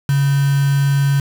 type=tone with quantisation; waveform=sine; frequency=139.8 Hz; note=C#3; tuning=15 cents sharp; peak=-12 dBFS; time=0.09-1.2 s; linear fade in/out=2 ms; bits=4; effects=none